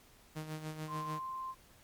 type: tone with tremolo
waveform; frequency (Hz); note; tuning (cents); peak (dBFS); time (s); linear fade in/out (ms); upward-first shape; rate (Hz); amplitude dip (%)
sawtooth; 155.56; D#3; 0; -34; 0.35-1.2; 20; sine; 6.8; 60
type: tone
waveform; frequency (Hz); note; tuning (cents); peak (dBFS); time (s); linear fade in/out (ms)
sine; 1046.5; C6; 0; -38; 0.87-1.55; 50
effects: pink hiss -62 dBFS RMS until 1.83 s + MP3 96 kbps